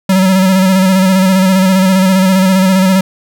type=tone with vibrato; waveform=square; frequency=188.8 Hz; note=F#3; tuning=35 cents sharp; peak=-7 dBFS; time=0.09-3.01 s; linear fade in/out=5 ms; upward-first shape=square; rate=15 Hz; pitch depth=32 cents each way; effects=none